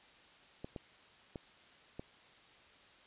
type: clicks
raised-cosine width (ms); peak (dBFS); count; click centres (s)
2; -29; 4; 0.645 / 0.762 / 1.358 / 1.995
effects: white hiss -61 dBFS RMS until 3.06 s + resampled to 8000 Hz